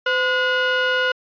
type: tone pair together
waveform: 35% pulse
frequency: 511.1 / 1449 Hz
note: C5 / F#6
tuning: -41 / -37 cents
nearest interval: octave + tritone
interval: 1804 cents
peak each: -20 / -17 dBFS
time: 0.06-1.12 s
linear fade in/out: 5 ms
effects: resampled to 11025 Hz